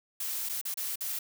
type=noise with dropouts; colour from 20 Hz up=blue; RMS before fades=-34 dBFS; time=0.2-1.19 s; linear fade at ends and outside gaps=5 ms; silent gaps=0.49-0.495 / 0.614-0.652 / 0.742-0.772 / 0.958-1.007 s; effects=none